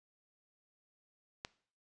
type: click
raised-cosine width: 0.2 ms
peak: -22 dBFS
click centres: 1.449 s
effects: noise-tail reverb RT60 0.5 s tail -20 dB re dry + resampled to 22050 Hz